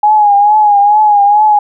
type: tone with vibrato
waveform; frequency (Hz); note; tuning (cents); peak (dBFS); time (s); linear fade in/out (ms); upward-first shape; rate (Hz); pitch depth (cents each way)
sine; 830.6; G#5; 0; -4; 0.03-1.59; 5; triangle; 2.3; 65
effects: none